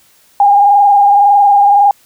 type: tone with frequency modulation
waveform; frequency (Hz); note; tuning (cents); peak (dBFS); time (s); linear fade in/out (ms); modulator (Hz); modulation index
sine; 810; G#5; -43; -4; 0.4-1.91; 2; 21.8; 0.86
effects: white hiss -49 dBFS RMS until 2.05 s